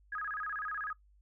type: tone with vibrato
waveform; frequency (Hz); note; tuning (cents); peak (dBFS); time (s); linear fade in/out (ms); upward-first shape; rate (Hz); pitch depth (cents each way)
sine; 1446; F#6; -40; -35; 0.12-0.93; 5; square; 16; 240
effects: noise-tail reverb RT60 0.1 s tail -18 dB re dry + added 50 Hz sine -61 dBFS peak until 1.21 s